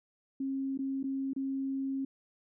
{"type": "tone with dropouts", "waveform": "sine", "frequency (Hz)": 270, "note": "C#4", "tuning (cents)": -45, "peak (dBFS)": -31, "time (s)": [0.4, 2.05], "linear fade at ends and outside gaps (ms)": 5, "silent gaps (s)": [[0.776, 0.789], [1.03, 1.039], [1.334, 1.362]], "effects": []}